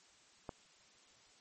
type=click; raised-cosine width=1 ms; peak=-28 dBFS; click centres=0.492 s; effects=white hiss -65 dBFS RMS until 1.4 s + MP3 32 kbps